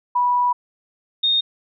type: tone pair in turn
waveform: sine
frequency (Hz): 980 / 3689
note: B5 / A#7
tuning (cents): -14 / -19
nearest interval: octave + major seventh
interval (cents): 2295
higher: second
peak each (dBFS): -15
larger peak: neither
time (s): 0.15-0.53 / 1.23-1.41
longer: first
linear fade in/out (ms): 10
effects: none